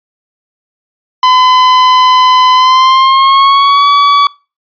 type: tone with pitch glide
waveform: 45% pulse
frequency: 1015 to 1139.3 Hz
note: B5 to C#6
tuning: +47 to +47 cents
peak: -4 dBFS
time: 1.23-4.27 s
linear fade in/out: 2 ms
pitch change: +200 cents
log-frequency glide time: 2.54-3.88 s
effects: noise-tail reverb RT60 0.3 s tail -22 dB re dry + resampled to 11025 Hz